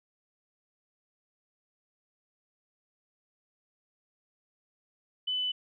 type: tone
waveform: sine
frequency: 3001 Hz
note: F#7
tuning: 24 cents sharp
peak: -28 dBFS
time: 5.27-5.52 s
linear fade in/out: 10 ms
effects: none